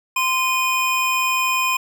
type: tone pair together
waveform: square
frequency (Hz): 1035 / 2472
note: C6 / D#7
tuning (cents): -19 / -12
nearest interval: octave + minor third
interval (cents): 1507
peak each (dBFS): -21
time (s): 0.16-1.77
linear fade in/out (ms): 5
effects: none